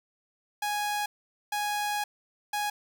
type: tone bursts at uneven times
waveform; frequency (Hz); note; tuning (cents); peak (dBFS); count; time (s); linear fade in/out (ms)
sawtooth; 830; G#5; -1; -24; 3; 0.62-1.06 / 1.52-2.04 / 2.53-2.7; 5
effects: 9-bit